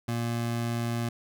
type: tone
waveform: 25% pulse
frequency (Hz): 117.5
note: A#2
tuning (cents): +14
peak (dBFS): -24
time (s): 0.08-1.09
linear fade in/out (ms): 5
effects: none